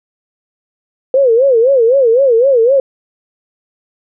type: tone with vibrato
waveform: sine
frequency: 500 Hz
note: B4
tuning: 21 cents sharp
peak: -6 dBFS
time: 1.14-2.8 s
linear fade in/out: 2 ms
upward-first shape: sine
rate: 3.9 Hz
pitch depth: 190 cents each way
effects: none